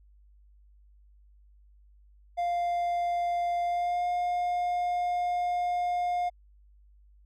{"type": "tone with pitch glide", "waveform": "triangle", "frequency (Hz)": [698.5, 710.3], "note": ["F5", "F5"], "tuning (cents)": [0, 29], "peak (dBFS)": -24, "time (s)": [2.37, 6.3], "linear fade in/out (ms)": 20, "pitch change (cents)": 29, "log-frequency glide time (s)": [3.64, 4.07], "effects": ["added 50 Hz sine -55 dBFS peak until 7.25 s"]}